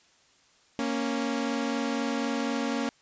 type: tone pair together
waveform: sawtooth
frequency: 232.7 / 276.7 Hz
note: A#3 / C#4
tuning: -3 / -3 cents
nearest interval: minor third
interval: 300 cents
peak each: -26 dBFS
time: 0.79-2.89 s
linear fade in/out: 0 ms
effects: white hiss -62 dBFS RMS until 3.01 s + resampled to 16000 Hz